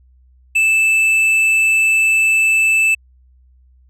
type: tone with tanh clipping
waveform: sine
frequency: 2635 Hz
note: E7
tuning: 1 cent flat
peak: -12 dBFS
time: 0.55-2.95 s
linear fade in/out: 10 ms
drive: 7 dB
effects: added 63 Hz sine -47 dBFS peak until 3.89 s